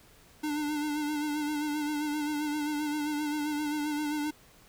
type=tone with vibrato; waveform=square; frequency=298.2 Hz; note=D4; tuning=27 cents sharp; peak=-30 dBFS; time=0.43-4.31 s; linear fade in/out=10 ms; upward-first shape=sine; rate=7.6 Hz; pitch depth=40 cents each way; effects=pink hiss -58 dBFS RMS until 4.68 s